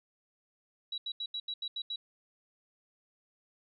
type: tone bursts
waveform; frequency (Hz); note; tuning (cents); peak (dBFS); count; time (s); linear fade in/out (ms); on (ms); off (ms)
sine; 3897; B7; -24; -34; 8; 0.92-1.96; 5; 60; 80
effects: none